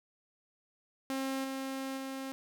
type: tone with level steps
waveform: sawtooth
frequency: 267.5 Hz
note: C4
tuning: 38 cents sharp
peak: -29 / -32 / -34 dBFS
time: 1.1-2.32 s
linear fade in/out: 0 ms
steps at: 1.44 / 1.97 s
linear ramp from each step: 5 ms
effects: none